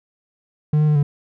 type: tone with pitch steps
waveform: triangle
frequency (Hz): 150.8 / 152.3 / 150.6 / 144.3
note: D3 / D#3 / D3 / D3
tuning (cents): +46 / -37 / +44 / -30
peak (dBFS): -11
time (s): 0.73-1.03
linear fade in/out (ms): 5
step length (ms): 75
effects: none